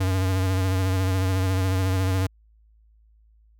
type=tone with vibrato; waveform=square; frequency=94 Hz; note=F#2; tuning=28 cents sharp; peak=-21 dBFS; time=0-2.27 s; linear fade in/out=10 ms; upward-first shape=sine; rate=14 Hz; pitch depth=38 cents each way; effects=added 54 Hz sine -54 dBFS peak until 3.59 s